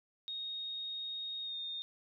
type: tone with pitch glide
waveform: sine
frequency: 3729 to 3667 Hz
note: A#7 to A#7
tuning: 0 to -29 cents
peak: -38 dBFS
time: 0.28-1.82 s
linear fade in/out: 0 ms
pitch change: -29 cents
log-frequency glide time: 1.42-1.56 s
effects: none